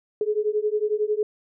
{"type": "beating tone pair", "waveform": "sine", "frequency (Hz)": [418, 429], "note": ["G#4", "A4"], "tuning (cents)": [11, -44], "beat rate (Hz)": 11, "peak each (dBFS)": -24, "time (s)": [0.21, 1.23], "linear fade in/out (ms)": 2, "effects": []}